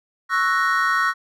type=chord; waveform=triangle; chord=F# dominant seventh; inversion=second; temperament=equal; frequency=1108.7 / 1318.5 / 1480 / 1864.7 Hz; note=C#6 / E6 / F#6 / A#6; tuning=0 / 0 / 0 / 0 cents; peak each=-21 dBFS; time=0.29-1.14 s; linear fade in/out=50 ms; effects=none